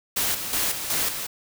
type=noise with tremolo; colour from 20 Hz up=white; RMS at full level=-24 dBFS; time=0.16-1.27 s; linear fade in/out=10 ms; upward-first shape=square; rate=2.7 Hz; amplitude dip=55%; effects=none